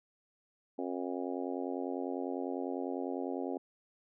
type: harmonic tone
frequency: 90 Hz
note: F#2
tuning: 47 cents flat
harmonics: 3 / 4 / 5 / 6 / 7 / 8 / 9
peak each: -38 / -40 / -42 / -44 / -45 / -46 / -47 dBFS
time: 0.78-3.58 s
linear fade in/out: 10 ms
effects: none